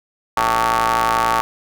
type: ring-modulated tone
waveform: sawtooth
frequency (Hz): 115.8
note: A#2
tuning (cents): -11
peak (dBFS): -8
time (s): 0.37-1.41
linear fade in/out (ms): 0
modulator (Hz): 1010
effects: none